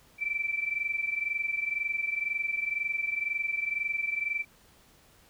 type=tone pair together; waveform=sine; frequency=2327 / 2349 Hz; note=D7 / D7; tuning=-17 / 0 cents; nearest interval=unison; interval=17 cents; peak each=-30 / -33 dBFS; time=0.18-4.45 s; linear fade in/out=50 ms; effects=pink hiss -60 dBFS RMS until 5.29 s